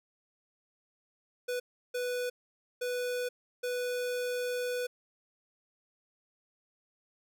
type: tone bursts at uneven times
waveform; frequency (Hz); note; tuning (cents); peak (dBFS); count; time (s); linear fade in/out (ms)
square; 493.9; B4; 0; -32; 4; 1.48-1.6 / 1.94-2.3 / 2.81-3.29 / 3.63-4.87; 10
effects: none